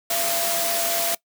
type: tone in noise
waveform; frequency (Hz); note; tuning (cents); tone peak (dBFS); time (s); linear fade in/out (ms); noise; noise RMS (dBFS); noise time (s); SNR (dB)
sine; 679; F5; -49; -27; 0.1-1.15; 5; white; -24; 0.1-1.15; -6
effects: noise-tail reverb RT60 0.1 s tail -21 dB re dry + high-pass 200 Hz 12 dB/octave